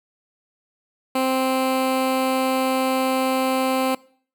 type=tone with notch filter; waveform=15% pulse; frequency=261.6 Hz; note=C4; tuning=in tune; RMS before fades=-21 dBFS; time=1.15-3.95 s; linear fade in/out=5 ms; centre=5900 Hz; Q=1.9; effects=noise-tail reverb RT60 0.5 s tail -22 dB re dry